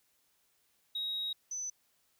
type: tone pair in turn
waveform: sine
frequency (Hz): 3796 / 6026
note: A#7 / F#8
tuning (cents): +31 / +31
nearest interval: minor sixth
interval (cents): 800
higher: second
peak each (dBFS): -32 / -35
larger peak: first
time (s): 0.95-1.33 / 1.51-1.7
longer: first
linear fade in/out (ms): 5
effects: tanh soft clip ceiling -30 dBFS + white hiss -73 dBFS RMS until 2.19 s